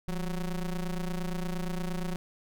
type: ring-modulated tone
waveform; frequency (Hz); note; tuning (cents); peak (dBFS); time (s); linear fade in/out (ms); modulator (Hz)
square; 92.9; F#2; +7; -28; 0.08-2.16; 0; 78.6
effects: none